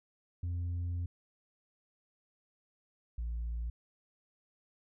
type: tone pair in turn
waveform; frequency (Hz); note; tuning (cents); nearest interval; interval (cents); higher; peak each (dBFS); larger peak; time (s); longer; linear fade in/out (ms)
sine; 87.31 / 57.64; F2 / A#1; 0 / -19; perfect fifth; 719; first; -30 / -32; first; 0.43-1.06 / 3.18-3.7; first; 5
effects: tanh soft clip ceiling -32 dBFS